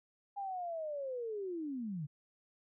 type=linear sweep; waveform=sine; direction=down; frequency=814 to 136.5 Hz; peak=-37 dBFS; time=0.36-2.07 s; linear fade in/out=20 ms; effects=none